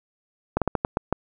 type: slowing click train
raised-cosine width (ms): 1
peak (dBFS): -7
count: 7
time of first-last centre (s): 0.57-1.126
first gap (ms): 47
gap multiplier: 1.27
effects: none